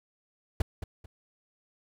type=noise with echo; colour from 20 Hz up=brown; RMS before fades=-24 dBFS; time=0.6-0.62 s; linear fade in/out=5 ms; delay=220 ms; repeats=2; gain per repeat=-11 dB; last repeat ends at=1.06 s; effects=none